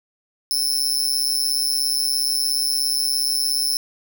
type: tone with amplitude modulation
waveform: sawtooth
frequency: 5274 Hz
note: E8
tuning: in tune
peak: -12 dBFS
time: 0.51-3.77 s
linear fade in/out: 0 ms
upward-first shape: sine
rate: 137 Hz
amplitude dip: 100%
effects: 9-bit